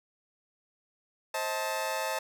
sawtooth chord, A diminished, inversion first, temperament just, 528 / 633.6 / 880 Hz, C5 / Eb5 / A5, +16 / +31 / 0 cents, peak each -32 / -31 / -30 dBFS, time 1.34-2.19 s, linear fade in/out 5 ms, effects none

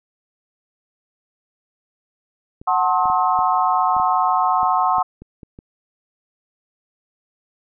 clicks, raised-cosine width 3 ms, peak -25 dBFS, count 11, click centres 2.615 / 3.056 / 3.1 / 3.39 / 3.966 / 3.999 / 4.631 / 4.983 / 5.22 / 5.432 / 5.589 s
sine chord, F# diminished seventh, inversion none, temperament just, 740 / 888 / 1065.6 / 1278.7 Hz, F#5 / A5 / C6 / Eb6, 0 / +16 / +31 / +47 cents, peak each -19 / -22 / -19 / -23 dBFS, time 2.67-5.03 s, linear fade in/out 10 ms
effects none

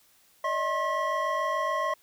triangle tone cluster, 586 / 633 / 1071 / 1949 Hz, D5 / D#5 / C6 / B6, -4 / +30 / +40 / -23 cents, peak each -32 / -30 / -26 / -34 dBFS, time 0.44-1.94 s, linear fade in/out 5 ms, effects white hiss -62 dBFS RMS until 2.02 s

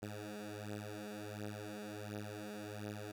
10% pulse beating tone pair, 103.83 / 105.23 Hz, G#2 / G#2, 0 / +23 cents, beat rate 1.4 Hz, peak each -39 / -38 dBFS, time 0.02-3.12 s, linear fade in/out 10 ms, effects none

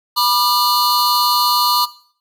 square tone cluster, 979 / 1198 / 4129 / 4433 Hz, B5 / D6 / C8 / C#8, -15 / +34 / -24 / -1 cents, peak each -19 / -19 / -20 / -20 dBFS, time 0.16-1.86 s, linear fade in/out 20 ms, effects noise-tail reverb RT60 0.5 s tail -17 dB re dry

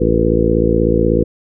harmonic tone with a mistuned harmonic, 56.3 Hz, A1, 40 cents sharp, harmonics 1 / 2 / 3 / 4 / 5 / 6 / 7 / 8 / 9, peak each -19 / -21 / -20 / -20 / -22 / -18 / -20 / -20 / -18 dBFS, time 0-1.24 s, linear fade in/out 10 ms, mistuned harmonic 9, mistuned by -56 cents, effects none

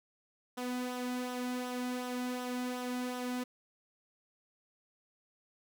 sawtooth tone with flanger, 249.1 Hz, B3, 15 cents sharp, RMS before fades -37 dBFS, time 0.57-3.44 s, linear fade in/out 10 ms, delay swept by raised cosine 0.43 to 1.83 ms, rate 2.7 Hz, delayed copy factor -0.5, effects none

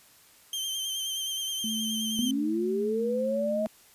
sawtooth tone with vibrato, 3136 Hz, G7, in tune, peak -27 dBFS, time 0.53-2.31 s, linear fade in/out 2 ms, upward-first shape triangle, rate 9.5 Hz, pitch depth 44 cents each way
sine tone, 220 Hz, A3, in tune, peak -31 dBFS, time 1.64-3.67 s, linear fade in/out 2 ms
sine linear sweep, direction up, 233.1 to 640 Hz, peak -26 dBFS, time 2.19-3.66 s, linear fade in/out 0 ms
effects white hiss -57 dBFS RMS until 3.94 s + resampled to 32000 Hz

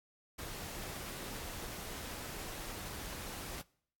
pink noise, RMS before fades -44 dBFS, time 0.38-3.62 s, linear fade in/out 10 ms, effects noise-tail reverb RT60 0.6 s tail -23 dB re dry + AAC 64 kbps

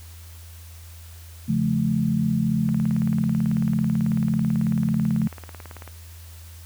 sine chord, Db augmented, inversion none, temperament just, 138.59 / 173.24 / 216.5 Hz, Db3 / F3 / A3, 0 / -14 / -28 cents, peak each -25 / -24 / -22 dBFS, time 1.48-5.28 s, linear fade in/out 10 ms
click train, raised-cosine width 0.5 ms, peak -24 dBFS, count 59, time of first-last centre 2.69-5.877 s, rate 18.2 Hz
effects added 83 Hz sine -40 dBFS peak until 6.65 s + white hiss -49 dBFS RMS until 6.65 s

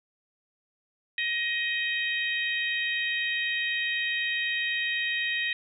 harmonic tone, 628 Hz, D#5, 16 cents sharp, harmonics 3 / 4 / 5 / 6, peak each -29 / -31 / -35 / -35 dBFS, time 1.18-5.53 s, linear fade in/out 2 ms, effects none

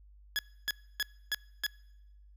20% pulse tone bursts, 1685 Hz, G#6, 25 cents sharp, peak -24 dBFS, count 5, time 0.36-1.665 s, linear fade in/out 0 ms, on 29 ms, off 290 ms, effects noise-tail reverb RT60 1.0 s tail -25 dB re dry + added 50 Hz sine -54 dBFS peak until 2.36 s

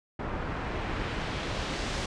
pink noise with low-pass filter sweep, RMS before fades -33 dBFS, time 0.19-2.06 s, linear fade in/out 5 ms, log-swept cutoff 1400 to 6000 Hz, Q 0.84, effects resampled to 22050 Hz

